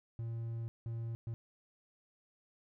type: tone bursts at uneven times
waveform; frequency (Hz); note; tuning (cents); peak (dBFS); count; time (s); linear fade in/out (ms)
triangle; 115.1; A#2; -22; -35; 3; 0.19-0.68 / 0.86-1.15 / 1.27-1.34; 0
effects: none